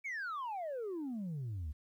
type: exponential sweep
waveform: sine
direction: down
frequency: 2302 to 69.1 Hz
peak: -35 dBFS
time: 0.04-1.73 s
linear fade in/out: 20 ms
effects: tanh soft clip ceiling -36 dBFS + 12-bit